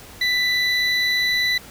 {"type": "tone pair together", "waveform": "triangle", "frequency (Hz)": [1987, 3974], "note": ["B6", "B7"], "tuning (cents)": [10, 10], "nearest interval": "octave", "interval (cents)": 1200, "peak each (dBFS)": [-18, -20], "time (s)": [0.21, 1.58], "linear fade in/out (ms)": 5, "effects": ["pink hiss -42 dBFS RMS until 1.7 s"]}